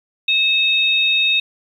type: tone pair together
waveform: sine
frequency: 2600 / 3721 Hz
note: E7 / A#7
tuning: -24 / -4 cents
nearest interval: tritone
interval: 620 cents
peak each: -16 dBFS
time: 0.28-1.4 s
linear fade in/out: 5 ms
effects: 8-bit